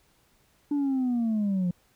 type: linear sweep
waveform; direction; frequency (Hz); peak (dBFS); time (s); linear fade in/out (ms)
sine; down; 293.7 to 173; -21; 0.71-1.71; 5
effects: tanh soft clip ceiling -22 dBFS + pink hiss -65 dBFS RMS until 1.95 s